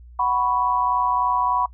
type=chord; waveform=sine; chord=F# suspended fourth; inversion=none; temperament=just; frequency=740 / 986.7 / 1110 Hz; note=F#5 / B5 / C#6; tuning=0 / -2 / +2 cents; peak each=-26 / -20 / -24 dBFS; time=0.19-1.66 s; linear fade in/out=5 ms; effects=noise-tail reverb RT60 0.1 s tail -22 dB re dry + added 60 Hz sine -41 dBFS peak until 1.73 s